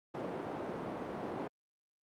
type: band-pass noise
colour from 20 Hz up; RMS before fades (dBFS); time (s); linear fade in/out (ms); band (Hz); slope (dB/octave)
white; -40; 0.14-1.48; 10; 170 to 630; 12
effects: Opus 48 kbps